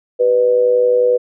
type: tone with amplitude modulation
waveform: sine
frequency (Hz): 494.1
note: B4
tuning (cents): +1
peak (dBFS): -7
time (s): 0.19-1.18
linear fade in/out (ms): 20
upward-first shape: sine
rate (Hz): 111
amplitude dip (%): 60
effects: none